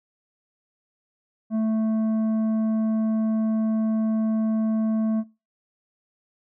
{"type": "tone with tanh clipping", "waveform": "sine", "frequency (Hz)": 220, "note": "A3", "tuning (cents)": 0, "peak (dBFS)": -22, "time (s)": [1.5, 5.24], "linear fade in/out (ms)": 50, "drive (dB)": 8, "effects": ["noise-tail reverb RT60 0.3 s tail -24 dB re dry"]}